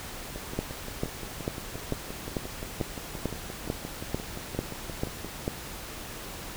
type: two click trains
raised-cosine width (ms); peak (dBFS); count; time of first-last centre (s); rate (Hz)
2; -23 / -14; 29 / 12; 0.36-5.247 / 0.59-5.479; 5.73 / 2.25
effects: pink hiss -40 dBFS RMS until 6.56 s